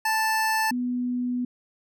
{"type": "tone pair in turn", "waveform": ["25% pulse", "sine"], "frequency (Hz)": [880, 246.9], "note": ["A5", "B3"], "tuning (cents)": [0, 0], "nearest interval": "octave + minor seventh", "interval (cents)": 2200, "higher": "first", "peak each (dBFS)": [-18, -24], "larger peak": "first", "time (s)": [[0.05, 0.71], [0.71, 1.45]], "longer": "second", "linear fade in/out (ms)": 5, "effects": []}